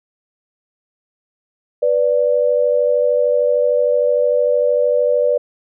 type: tone pair together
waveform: sine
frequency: 492.8 / 586 Hz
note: B4 / D5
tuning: -4 / -4 cents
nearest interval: minor third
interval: 300 cents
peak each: -15 dBFS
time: 1.82-5.38 s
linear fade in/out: 10 ms
effects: none